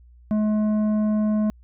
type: tone with tanh clipping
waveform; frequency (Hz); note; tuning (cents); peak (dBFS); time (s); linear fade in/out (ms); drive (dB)
triangle; 213.1; G#3; +45; -20; 0.31-1.5; 0; 13
effects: added 60 Hz sine -47 dBFS peak until 1.63 s

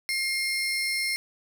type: tone pair together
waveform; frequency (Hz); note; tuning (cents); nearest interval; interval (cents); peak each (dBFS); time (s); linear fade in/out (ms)
35% pulse; 2130 / 5359; C7 / E8; +30 / +28; octave + major third; 1598; -25 / -29; 0.09-1.16; 0
effects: none

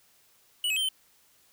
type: tone with pitch steps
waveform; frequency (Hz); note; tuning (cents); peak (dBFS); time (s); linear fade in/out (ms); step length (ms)
square; 2945 / 2564 / 3141 / 3076; F#7 / E7 / G7 / G7; -9 / -49 / +3 / -33; -26; 0.64-0.888; 2; 62
effects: white hiss -63 dBFS RMS until 1.52 s

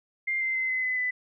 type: tone with pitch steps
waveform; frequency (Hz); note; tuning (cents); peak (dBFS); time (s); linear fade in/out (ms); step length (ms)
sine; 2100 / 2079 / 2059 / 2039 / 2019 / 1999.4; C7 / C7 / C7 / C7 / B6 / B6; +6 / -12 / -28 / -45 / +38 / +21; -25; 0.27-1.11; 10; 140
effects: none

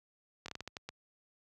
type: slowing click train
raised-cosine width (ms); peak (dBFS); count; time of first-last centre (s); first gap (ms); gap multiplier
0.2; -24; 8; 0.46-0.89; 23; 1.32
effects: high-pass 60 Hz 12 dB/octave

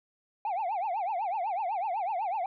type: tone with vibrato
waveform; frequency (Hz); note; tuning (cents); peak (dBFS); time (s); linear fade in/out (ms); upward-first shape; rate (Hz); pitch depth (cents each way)
sine; 784; G5; 0; -26; 0.45-2.46; 2; triangle; 8; 280
effects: tanh soft clip ceiling -27 dBFS

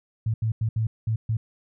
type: tone bursts at uneven times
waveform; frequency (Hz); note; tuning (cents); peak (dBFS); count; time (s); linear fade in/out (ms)
sine; 111; A2; +16; -21; 6; 0.26-0.34 / 0.42-0.52 / 0.61-0.69 / 0.76-0.87 / 1.07-1.16 / 1.29-1.37; 5
effects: none

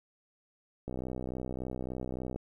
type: click train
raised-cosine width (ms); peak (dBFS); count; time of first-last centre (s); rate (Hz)
2; -24; 95; 0.88-2.36; 63.5
effects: 11-bit

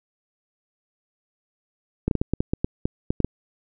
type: clicks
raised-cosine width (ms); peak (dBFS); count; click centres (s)
3; -8; 12; 2.08 / 2.112 / 2.153 / 2.215 / 2.336 / 2.405 / 2.535 / 2.645 / 2.855 / 3.105 / 3.203 / 3.246
effects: none

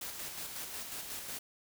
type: noise with tremolo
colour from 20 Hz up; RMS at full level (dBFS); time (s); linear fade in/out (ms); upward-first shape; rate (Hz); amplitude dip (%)
white; -41; 0.01-1.39; 5; square; 5.5; 35
effects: none

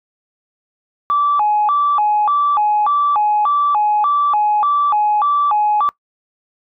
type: tone with vibrato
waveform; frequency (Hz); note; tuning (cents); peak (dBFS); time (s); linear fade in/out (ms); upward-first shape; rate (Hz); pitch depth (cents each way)
sine; 987.8; B5; 0; -11; 1.1-5.89; 0; square; 1.7; 280
effects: noise-tail reverb RT60 0.1 s tail -22 dB re dry + tanh soft clip ceiling -7 dBFS

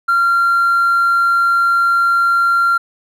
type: tone with hard clipping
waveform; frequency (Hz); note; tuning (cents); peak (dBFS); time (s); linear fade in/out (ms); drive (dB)
triangle; 1380; F6; -21; -10; 0.08-2.78; 10; 2
effects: none

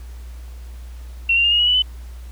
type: tone with pitch steps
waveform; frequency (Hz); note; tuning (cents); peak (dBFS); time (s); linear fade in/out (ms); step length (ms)
sine; 2726 / 2772 / 2819 / 2866 / 2915 / 2964 / 3014; F7 / F7 / F7 / F7 / F#7 / F#7 / F#7; -43 / -14 / +16 / +44 / -26 / +2 / +31; -13; 1.29-1.822; 5; 76
effects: added 60 Hz sine -32 dBFS peak until 2.31 s + pink hiss -50 dBFS RMS until 2.31 s

